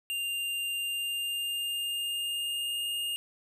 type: tone with pitch glide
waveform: square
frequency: 2794 to 2833 Hz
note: F7 to F7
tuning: 0 to +24 cents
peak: -31 dBFS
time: 0.1-3.16 s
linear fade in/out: 0 ms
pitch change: +24 cents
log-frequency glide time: 0.74-2.9 s
effects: none